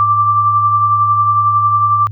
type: tone with tremolo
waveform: sine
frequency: 1174.7 Hz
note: D6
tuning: in tune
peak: -7 dBFS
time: 0-2.07 s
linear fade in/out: 0 ms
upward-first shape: triangle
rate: 11 Hz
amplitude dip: 45%
effects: added 105 Hz sine -22 dBFS peak until 2.11 s